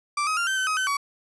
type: tone with pitch steps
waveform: 35% pulse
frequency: 1172 / 1265 / 1390 / 1550 / 1527 / 1264 / 1526 / 1131 Hz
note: D6 / D#6 / F6 / G6 / G6 / D#6 / G6 / C#6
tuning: -4 / +28 / -9 / -20 / -46 / +27 / -47 / +34 cents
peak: -21 dBFS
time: 0.17-0.97 s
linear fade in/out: 5 ms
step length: 100 ms
effects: resampled to 24000 Hz + 10-bit